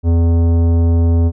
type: tone with tanh clipping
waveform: sine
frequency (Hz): 84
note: E2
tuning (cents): +33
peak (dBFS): -11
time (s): 0.03-1.32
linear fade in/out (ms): 50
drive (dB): 14
effects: none